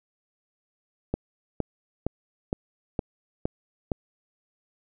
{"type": "click train", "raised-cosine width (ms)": 2, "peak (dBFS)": -12, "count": 7, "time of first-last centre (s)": [1.14, 3.918], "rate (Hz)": 2.16, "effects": []}